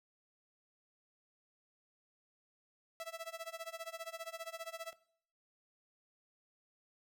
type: tone with tremolo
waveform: sawtooth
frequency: 659.3 Hz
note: E5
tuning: in tune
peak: -36 dBFS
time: 3-4.93 s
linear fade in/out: 0 ms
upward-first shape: sine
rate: 15 Hz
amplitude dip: 90%
effects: noise-tail reverb RT60 0.6 s tail -20 dB re dry